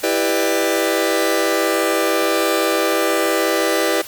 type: chord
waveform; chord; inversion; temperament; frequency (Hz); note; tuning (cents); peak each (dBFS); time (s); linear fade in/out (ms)
sawtooth; E minor seventh; none; just; 329.6 / 395.6 / 494.4 / 593.3; E4 / G4 / B4 / D5; 0 / +16 / +2 / +18; -17; 0.03-4.02; 10
effects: white hiss -34 dBFS RMS until 4.07 s + MP3 96 kbps